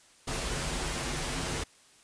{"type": "noise with comb filter", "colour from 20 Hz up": "pink", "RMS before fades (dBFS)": -33, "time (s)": [0.27, 1.64], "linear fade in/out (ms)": 10, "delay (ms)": 9.9, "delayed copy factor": -0.7, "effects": ["white hiss -59 dBFS RMS until 2.03 s", "resampled to 22050 Hz"]}